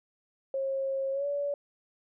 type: tone with pitch glide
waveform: sine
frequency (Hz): 540 to 571.8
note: C#5 to D5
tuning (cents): -45 to -46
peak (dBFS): -28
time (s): 0.54-1.54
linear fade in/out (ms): 2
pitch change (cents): +99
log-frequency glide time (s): 1.12-1.26
effects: none